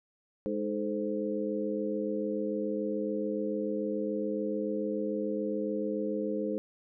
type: harmonic tone with a mistuned harmonic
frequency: 103.83 Hz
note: G#2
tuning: in tune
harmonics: 2 / 3 / 4 / 5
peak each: -35 / -35 / -35 / -35 dBFS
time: 0.46-6.58 s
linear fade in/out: 0 ms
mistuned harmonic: 4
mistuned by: +69 cents
effects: none